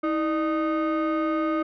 sine tone with frequency modulation, 320 Hz, D#4, 49 cents sharp, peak -20 dBFS, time 0.03-1.63 s, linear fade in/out 10 ms, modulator 923 Hz, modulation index 0.98, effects tanh soft clip ceiling -20 dBFS

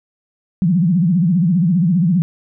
sine tone with vibrato, 174.61 Hz, F3, in tune, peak -11 dBFS, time 0.62-2.22 s, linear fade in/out 0 ms, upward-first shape sine, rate 15 Hz, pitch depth 190 cents each way, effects none

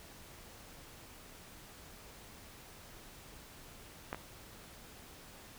clicks, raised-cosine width 0.5 ms, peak -22 / -26 dBFS, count 2, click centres 4.129 / 4.146 s, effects pink hiss -54 dBFS RMS until 5.58 s

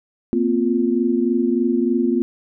sine chord, Bb suspended second, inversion none, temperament equal with one note detuned, 233.1 / 256.4 / 349.2 Hz, Bb3 / C4 / F4, 0 / -35 / 0 cents, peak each -20 dBFS, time 0.33-2.22 s, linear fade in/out 0 ms, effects none

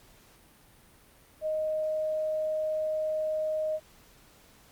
sine tone, 622 Hz, D#5, 1 cent flat, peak -27 dBFS, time 1.41-3.8 s, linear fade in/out 50 ms, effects pink hiss -58 dBFS RMS until 4.71 s + Opus 48 kbps

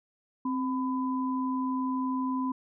sine tone pair together, 261.6 / 1003.2 Hz, C4 / B5, 0 / +27 cents, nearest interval octave + major seventh, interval 2327 cents, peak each -28 / -33 dBFS, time 0.45-2.52 s, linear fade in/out 5 ms, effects none

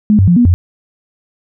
sine tone with pitch steps, 211 / 96 / 174.1 / 241.4 / 88.4 Hz, G#3 / G2 / F3 / B3 / F2, +28 / -36 / -5 / -39 / +22 cents, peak -5 dBFS, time 0.1-0.54 s, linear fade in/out 0 ms, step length 88 ms, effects none

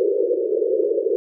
white band-pass noise, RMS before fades -20 dBFS, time 0-1.16 s, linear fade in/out 0 ms, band 350 to 520 Hz, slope 96 dB/octave, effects none

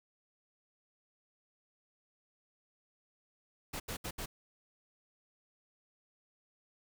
pink noise bursts at uneven times, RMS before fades -40 dBFS, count 4, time 3.73-3.8 / 3.88-3.97 / 4.04-4.11 / 4.18-4.26 s, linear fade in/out 10 ms, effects none

